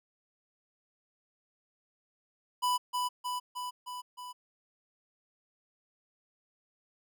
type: tone with echo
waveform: square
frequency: 992 Hz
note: B5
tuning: 7 cents sharp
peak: -27 dBFS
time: 2.62-2.78 s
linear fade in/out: 20 ms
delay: 310 ms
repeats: 5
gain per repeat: -3 dB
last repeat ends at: 4.33 s
effects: none